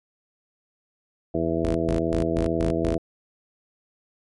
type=harmonic tone; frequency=82.41 Hz; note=E2; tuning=in tune; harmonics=1 / 2 / 3 / 4 / 5 / 6 / 7 / 8; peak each=-33 / -30 / -31 / -26 / -30 / -30 / -37 / -29 dBFS; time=1.34-2.98 s; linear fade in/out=5 ms
type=tone bursts; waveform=sawtooth; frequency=53.9 Hz; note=A1; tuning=35 cents flat; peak=-22 dBFS; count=6; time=1.64-2.95 s; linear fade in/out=5 ms; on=110 ms; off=130 ms
effects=MP3 48 kbps